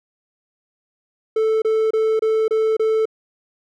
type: tone bursts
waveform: triangle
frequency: 440 Hz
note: A4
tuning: in tune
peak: -13 dBFS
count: 6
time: 1.36-3.055 s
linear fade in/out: 5 ms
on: 260 ms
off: 27 ms
effects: none